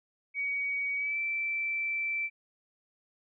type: tone with pitch glide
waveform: sine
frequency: 2256 to 2332 Hz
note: C#7 to D7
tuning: +30 to -13 cents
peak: -29 dBFS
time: 0.34-2.3 s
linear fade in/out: 50 ms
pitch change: +57 cents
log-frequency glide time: 0.96-1.18 s
effects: none